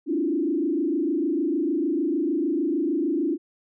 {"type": "tone with frequency modulation", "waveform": "sine", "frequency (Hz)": 312.4, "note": "D#4", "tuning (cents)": 7, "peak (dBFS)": -21, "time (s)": [0.06, 3.38], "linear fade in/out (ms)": 50, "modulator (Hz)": 26.6, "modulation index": 1.6, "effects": []}